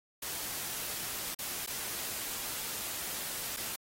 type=noise with dropouts; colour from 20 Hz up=white; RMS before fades=-38 dBFS; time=0.22-3.76 s; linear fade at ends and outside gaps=5 ms; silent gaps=1.347-1.388 / 1.664-1.673 / 3.565-3.569 s; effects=AAC 48 kbps

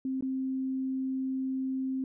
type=tone with dropouts; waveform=sine; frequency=263.2 Hz; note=C4; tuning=10 cents sharp; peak=-29 dBFS; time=0.05-2.04 s; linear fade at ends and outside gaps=2 ms; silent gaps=0.209-0.224 s; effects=none

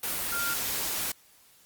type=tone in noise; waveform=sine; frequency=1396.9 Hz; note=F6; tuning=in tune; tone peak=-30 dBFS; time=0.32-0.54 s; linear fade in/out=5 ms; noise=white; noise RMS=-31 dBFS; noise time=0.03-1.12 s; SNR=-2 dB; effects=white hiss -59 dBFS RMS until 1.65 s + Opus 32 kbps

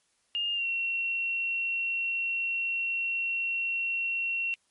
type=tone with pitch glide; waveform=sine; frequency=2826 to 2728 Hz; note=F7 to F7; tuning=+20 to -41 cents; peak=-27 dBFS; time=0.35-4.54 s; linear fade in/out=0 ms; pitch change=-61 cents; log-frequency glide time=0.53-0.66 s; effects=white hiss -71 dBFS RMS until 4.7 s + MP3 48 kbps

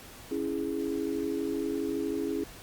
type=chord; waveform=sine; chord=C# minor; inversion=none; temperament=equal; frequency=277.2 / 329.6 / 415.3 Hz; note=C#4 / E4 / G#4; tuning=0 / 0 / 0 cents; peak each=-33 dBFS; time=0.31-2.44 s; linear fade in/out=5 ms; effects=pink hiss -48 dBFS RMS until 2.62 s + Opus 48 kbps

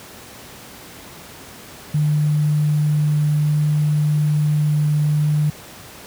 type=tone with sample-and-hold; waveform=sine; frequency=149.9 Hz; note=D3; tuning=36 cents sharp; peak=-14 dBFS; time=1.94-5.5 s; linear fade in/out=5 ms; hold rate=11025 Hz; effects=pink hiss -39 dBFS RMS until 6.06 s + high-pass 80 Hz 12 dB/octave

